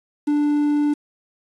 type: tone with quantisation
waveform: triangle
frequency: 294.1 Hz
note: D4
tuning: 3 cents sharp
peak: -14 dBFS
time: 0.27-0.94 s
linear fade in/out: 10 ms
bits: 7
effects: resampled to 24000 Hz